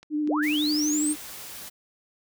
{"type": "click train", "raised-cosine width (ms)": 0.2, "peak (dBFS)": -30, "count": 4, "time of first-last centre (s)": [0.03, 0.763], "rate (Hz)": 4.09}
{"type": "tone with vibrato", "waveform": "sine", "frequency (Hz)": 300.5, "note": "D4", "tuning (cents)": 40, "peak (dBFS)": -23, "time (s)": [0.1, 1.16], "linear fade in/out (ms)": 50, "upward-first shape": "sine", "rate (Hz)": 12, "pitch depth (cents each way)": 19}
{"type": "linear sweep", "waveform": "sine", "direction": "up", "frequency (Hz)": [147.7, 8870], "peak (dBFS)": -26, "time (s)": [0.27, 1.14], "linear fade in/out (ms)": 20}
{"type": "noise", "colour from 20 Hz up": "white", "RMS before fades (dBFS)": -40, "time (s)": [0.42, 1.7], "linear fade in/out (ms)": 20}
{"effects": []}